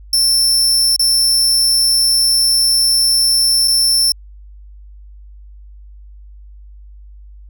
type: tone with dropouts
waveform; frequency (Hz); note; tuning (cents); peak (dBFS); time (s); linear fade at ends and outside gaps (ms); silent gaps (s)
sawtooth; 5370; E8; +31; -8; 0.13-4.12; 2; 0.963-0.994 / 3.676-3.68
effects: added 50 Hz sine -35 dBFS peak until 7.49 s